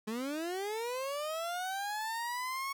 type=linear sweep; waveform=30% pulse; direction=up; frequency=209.2 to 1108.7 Hz; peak=-32 dBFS; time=0.07-2.73 s; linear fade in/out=10 ms; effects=none